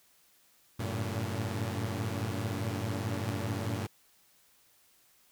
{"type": "tone cluster", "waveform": "sawtooth", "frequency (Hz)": [96.2, 109.4, 114.2, 144.4, 283.5], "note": ["G2", "A2", "A#2", "D3", "C#4"], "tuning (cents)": [-32, -9, -35, -29, 39], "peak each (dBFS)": [-32, -36, -32, -40, -40], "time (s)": [0.79, 3.87], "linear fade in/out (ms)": 10, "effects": ["white hiss -65 dBFS RMS until 5.31 s"]}